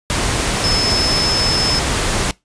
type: tone in noise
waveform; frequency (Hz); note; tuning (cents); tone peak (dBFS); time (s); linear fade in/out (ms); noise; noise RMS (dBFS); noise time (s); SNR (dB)
sine; 5220; E8; -18; -16; 0.64-1.79; 0; pink; -18; 0.1-2.31; -1
effects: noise-tail reverb RT60 0.2 s tail -22 dB re dry + resampled to 22050 Hz